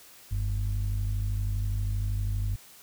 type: tone pair together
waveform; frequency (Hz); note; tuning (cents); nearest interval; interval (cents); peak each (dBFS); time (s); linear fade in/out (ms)
sine; 46.96 / 99.5; F#1 / G2; +26 / +26; octave + minor second; 1300; -27; 0.31-2.56; 10
effects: tanh soft clip ceiling -22 dBFS + white hiss -52 dBFS RMS until 2.82 s